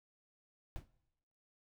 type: noise with exponential decay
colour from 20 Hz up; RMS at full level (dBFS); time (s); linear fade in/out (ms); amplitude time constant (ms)
brown; -40; 0.76-0.88; 0; 26
effects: noise-tail reverb RT60 0.9 s tail -20 dB re dry